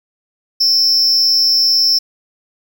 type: tone with amplitude modulation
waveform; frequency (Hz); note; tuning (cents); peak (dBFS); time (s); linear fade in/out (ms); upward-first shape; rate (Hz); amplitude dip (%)
triangle; 5320; E8; +15; -5; 0.6-1.99; 10; sine; 262; 80
effects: 7-bit